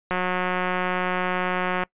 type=click train; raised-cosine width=0.5 ms; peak=-10 dBFS; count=315; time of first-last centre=0.11-1.835 s; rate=182 Hz; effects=noise-tail reverb RT60 0.1 s tail -24 dB re dry + resampled to 8000 Hz